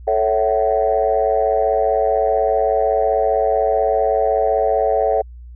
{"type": "chord", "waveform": "sine", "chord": "F# minor seventh", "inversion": "first", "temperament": "equal with one note detuned", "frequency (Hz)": [440, 554.4, 659.3, 755.1], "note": ["A4", "C#5", "E5", "F#5"], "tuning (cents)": [0, 0, 0, 35], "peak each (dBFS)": -19, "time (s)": [0.07, 5.22], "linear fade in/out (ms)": 10, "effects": ["tanh soft clip ceiling -5 dBFS", "added 60 Hz sine -34 dBFS peak until 5.55 s"]}